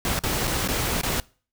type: noise with dropouts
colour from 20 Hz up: pink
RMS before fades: -25 dBFS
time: 0.05-1.2 s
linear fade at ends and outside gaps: 1 ms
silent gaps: 0.191-0.236 / 0.472-0.476 / 0.677-0.686 / 1.013-1.033 s
effects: noise-tail reverb RT60 0.4 s tail -23 dB re dry